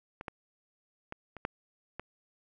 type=clicks; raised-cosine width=0.5 ms; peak=-26 / -22 / -24 / -29 / -16 / -23 dBFS; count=6; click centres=0.211 / 0.282 / 1.124 / 1.367 / 1.451 / 1.996 s; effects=none